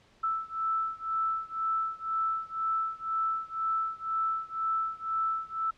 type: beating tone pair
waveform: sine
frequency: 1318.5 / 1320.5 Hz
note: E6 / E6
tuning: 0 / +3 cents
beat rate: 2 Hz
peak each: -31 / -32 dBFS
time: 0.23-5.71 s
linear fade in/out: 10 ms
effects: pink hiss -62 dBFS RMS until 5.77 s + low-pass 5000 Hz 12 dB/octave

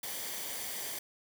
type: noise with comb filter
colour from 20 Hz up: white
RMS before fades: -39 dBFS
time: 0.03-0.99 s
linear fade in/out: 5 ms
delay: 0.75 ms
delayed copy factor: -0.5
effects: none

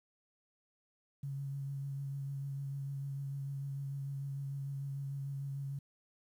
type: tone with vibrato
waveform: sine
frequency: 138.59 Hz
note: C#3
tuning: in tune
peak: -37 dBFS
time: 1.23-5.79 s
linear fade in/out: 5 ms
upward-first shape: sine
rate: 6.7 Hz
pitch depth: 19 cents each way
effects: 11-bit

